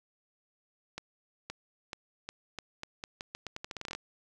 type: accelerating click train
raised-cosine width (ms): 0.2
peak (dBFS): -21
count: 20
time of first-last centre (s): 0.98-3.95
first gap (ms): 520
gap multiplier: 0.83
effects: none